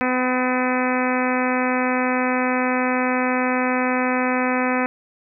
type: harmonic tone with a mistuned harmonic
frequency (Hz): 253.5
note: B3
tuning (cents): +45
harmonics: 1 / 2 / 3 / 4 / 5 / 6 / 7 / 8 / 9 / 10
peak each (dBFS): -22 / -25 / -27 / -28 / -29 / -30 / -30 / -31 / -32 / -32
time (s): 0.01-4.86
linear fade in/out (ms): 0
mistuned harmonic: 4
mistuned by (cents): -15
effects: none